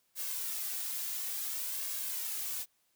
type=noise with flanger; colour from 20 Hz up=blue; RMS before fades=-37 dBFS; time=0.15-2.66 s; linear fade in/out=50 ms; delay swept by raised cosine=1.8 to 2.9 ms; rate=0.57 Hz; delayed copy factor=+0.5; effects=white hiss -74 dBFS RMS until 2.95 s